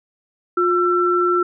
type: tone pair together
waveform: sine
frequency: 355.7 / 1343 Hz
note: F4 / E6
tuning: +32 / +32 cents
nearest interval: octave + major seventh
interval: 2300 cents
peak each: -17 dBFS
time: 0.57-1.43 s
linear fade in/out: 5 ms
effects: none